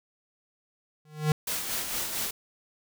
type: tone with exponential growth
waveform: square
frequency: 152.7 Hz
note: D#3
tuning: 32 cents flat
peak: -19 dBFS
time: 1.05-1.32 s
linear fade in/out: 2 ms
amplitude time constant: 57 ms
type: noise with tremolo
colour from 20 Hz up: white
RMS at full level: -30 dBFS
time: 1.47-2.31 s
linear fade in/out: 5 ms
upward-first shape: sine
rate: 4.4 Hz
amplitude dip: 45%
effects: none